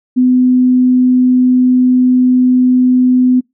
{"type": "tone", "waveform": "sine", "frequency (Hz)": 252.4, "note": "B3", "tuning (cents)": 38, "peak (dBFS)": -6, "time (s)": [0.16, 3.41], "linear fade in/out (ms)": 20, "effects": ["noise-tail reverb RT60 0.2 s tail -26 dB re dry"]}